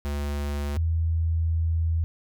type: tone pair in turn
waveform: square / sine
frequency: 72.1 / 81.91 Hz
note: D2 / E2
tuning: -31 / -10 cents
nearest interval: major second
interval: 221 cents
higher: second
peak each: -27 / -21 dBFS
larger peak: second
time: 0.05-0.77 / 0.77-2.04 s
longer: second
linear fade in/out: 0 ms
effects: none